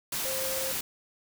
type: tone in noise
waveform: sine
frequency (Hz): 528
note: C5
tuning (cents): +16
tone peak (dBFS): -34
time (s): 0.25-0.72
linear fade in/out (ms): 5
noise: white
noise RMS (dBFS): -32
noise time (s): 0.12-0.81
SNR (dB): -5
effects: none